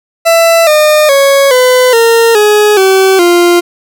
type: tone with pitch steps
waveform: 40% pulse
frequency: 666 / 607.2 / 553.6 / 504.7 / 460.2 / 419.6 / 382.5 / 348.7 Hz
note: E5 / D#5 / C#5 / B4 / A#4 / G#4 / G4 / F4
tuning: +18 / -42 / -2 / +38 / -22 / +18 / -42 / -3 cents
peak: -3 dBFS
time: 0.25-3.61 s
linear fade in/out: 20 ms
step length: 420 ms
effects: none